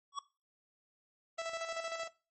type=tone with exponential growth; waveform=square; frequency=1122 Hz; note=C#6; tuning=21 cents sharp; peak=-33 dBFS; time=0.12-0.19 s; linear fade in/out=5 ms; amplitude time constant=15 ms
type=tone with tremolo; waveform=sawtooth; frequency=660 Hz; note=E5; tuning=2 cents sharp; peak=-31 dBFS; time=1.38-2.08 s; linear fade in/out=10 ms; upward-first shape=square; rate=13 Hz; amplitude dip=45%
effects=noise-tail reverb RT60 0.3 s tail -18 dB re dry + MP3 32 kbps